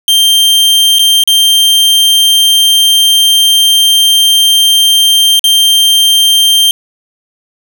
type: tone with dropouts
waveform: 45% pulse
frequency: 3160 Hz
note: G7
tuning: 13 cents sharp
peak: -4 dBFS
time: 0.08-6.71 s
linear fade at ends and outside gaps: 1 ms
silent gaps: 0.986-0.993 / 1.237-1.275 / 5.394-5.441 s
effects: none